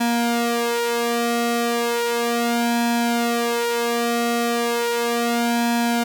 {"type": "tone with flanger", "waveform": "sawtooth", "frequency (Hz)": 235.8, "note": "A#3", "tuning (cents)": 20, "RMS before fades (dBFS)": -21, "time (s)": [0, 6.04], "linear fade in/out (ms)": 10, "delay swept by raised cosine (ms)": [1.2, 2.7], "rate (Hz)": 0.35, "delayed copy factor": 0.9, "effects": ["8-bit"]}